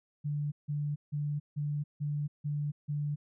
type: tone bursts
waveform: sine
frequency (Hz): 146.83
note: D3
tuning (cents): 0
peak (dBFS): -30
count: 7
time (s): 0.24-3.16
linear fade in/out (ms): 20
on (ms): 280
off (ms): 160
effects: none